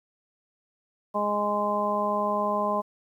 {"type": "harmonic tone", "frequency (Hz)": 207.1, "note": "G#3", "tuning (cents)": -5, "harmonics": [1, 2, 3, 4, 5], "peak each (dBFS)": [-32, -34, -28, -32, -27], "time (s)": [1.14, 2.82], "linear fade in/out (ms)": 20, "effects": ["10-bit"]}